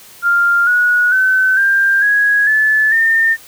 sine tone with pitch steps, 1396.9 / 1458.7 / 1523.3 / 1590.8 / 1661.2 / 1734.8 / 1811.6 Hz, F6 / F#6 / F#6 / G6 / G#6 / A6 / A#6, 0 / -25 / +50 / +25 / 0 / -25 / -50 cents, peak -9 dBFS, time 0.22-3.37 s, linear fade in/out 50 ms, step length 450 ms, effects white hiss -40 dBFS RMS until 3.47 s

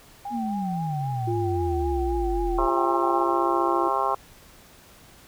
sine tone with vibrato, 794 Hz, G5, 22 cents sharp, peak -30 dBFS, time 0.25-3.3 s, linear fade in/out 5 ms, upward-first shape triangle, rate 3.8 Hz, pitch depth 77 cents each way
sine exponential sweep, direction down, 246.2 to 37.05 Hz, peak -26 dBFS, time 0.3-2.69 s, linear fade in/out 50 ms
sine tone with pitch glide, 349.2 to 345.8 Hz, F4 to F4, 0 to -17 cents, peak -25 dBFS, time 1.27-3.89 s, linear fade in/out 10 ms, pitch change -17 cents, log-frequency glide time 1.54-3.65 s
harmonic tone, 133.7 Hz, C3, 38 cents sharp, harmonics 3 / 4 / 5 / 6 / 7 / 8 / 9 / 10, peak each -32 / -33 / -31 / -27 / -31 / -25 / -36 / -33 dBFS, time 2.58-4.15 s, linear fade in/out 5 ms
effects pink hiss -51 dBFS RMS until 5.27 s

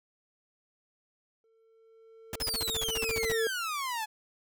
triangle tone with exponential growth, 450 Hz, A4, 39 cents sharp, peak -24 dBFS, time 1.44-3.47 s, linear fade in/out 1 ms, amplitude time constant 440 ms
pink noise bursts, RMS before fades -35 dBFS, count 15, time 2.33-3.322 s, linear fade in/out 2 ms, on 26 ms, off 43 ms
sawtooth exponential sweep, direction down, 5310 to 840 Hz, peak -28 dBFS, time 2.4-4.06 s, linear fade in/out 20 ms
effects none

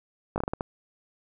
slowing click train, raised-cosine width 1 ms, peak -14 dBFS, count 7, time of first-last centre 0.36-0.608 s, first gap 19 ms, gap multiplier 1.31, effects none

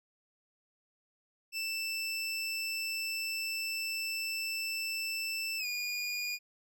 25% pulse tone with pitch glide, 2659 to 2438 Hz, E7 to D#7, +14 to -36 cents, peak -30 dBFS, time 1.52-6.39 s, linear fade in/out 50 ms, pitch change -150 cents, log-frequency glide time 5.58-5.66 s, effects none

